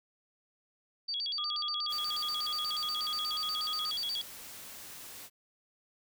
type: tone with vibrato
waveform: sine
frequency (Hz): 3924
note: B7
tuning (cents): -12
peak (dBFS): -32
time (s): 1.08-4.22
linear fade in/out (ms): 10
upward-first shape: square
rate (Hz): 8.3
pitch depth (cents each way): 280
type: tone with pitch glide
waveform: sine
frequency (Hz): 1213 to 1244.9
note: D#6 to D#6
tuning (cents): -44 to +1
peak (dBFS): -39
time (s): 1.38-3.91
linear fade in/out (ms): 5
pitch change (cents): +45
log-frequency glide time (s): 1.78-3.78
type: noise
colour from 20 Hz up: white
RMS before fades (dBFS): -47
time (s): 1.88-5.3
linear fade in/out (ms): 50
effects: none